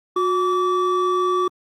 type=tone pair together; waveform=triangle; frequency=363 / 1153.6 Hz; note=F#4 / D6; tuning=-33 / -31 cents; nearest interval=octave + minor sixth; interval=2002 cents; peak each=-18 dBFS; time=0.16-1.48 s; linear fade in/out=5 ms; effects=Opus 24 kbps